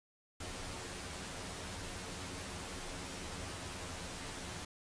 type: noise with comb filter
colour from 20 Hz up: pink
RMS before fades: -44 dBFS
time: 0.4-4.65 s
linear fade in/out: 5 ms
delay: 11 ms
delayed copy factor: +0.65
effects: resampled to 22050 Hz